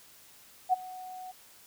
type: tone with ADSR envelope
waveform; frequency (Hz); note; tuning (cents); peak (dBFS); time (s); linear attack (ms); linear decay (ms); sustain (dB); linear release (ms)
sine; 740; F#5; 0; -19; 0.69-1.32; 41; 16; -21; 15
effects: white hiss -56 dBFS RMS until 1.66 s